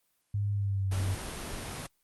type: tone with pitch glide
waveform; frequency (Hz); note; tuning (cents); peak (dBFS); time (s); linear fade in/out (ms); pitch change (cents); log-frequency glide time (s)
sine; 101.9 to 95.63; G#2 to G2; -32 to -42; -27; 0.34-1.15; 5; -110; 0.52-0.92
type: noise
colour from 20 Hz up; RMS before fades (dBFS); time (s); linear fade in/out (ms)
pink; -38; 0.91-1.87; 10
effects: white hiss -74 dBFS RMS until 2.03 s + Opus 24 kbps